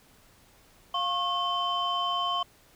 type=tone cluster; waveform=sine; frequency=702 / 1086 / 3080 Hz; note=F5 / C#6 / G7; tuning=+9 / -36 / -31 cents; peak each=-32 / -27 / -30 dBFS; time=0.94-2.43 s; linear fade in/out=5 ms; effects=tanh soft clip ceiling -20 dBFS + pink hiss -59 dBFS RMS until 2.75 s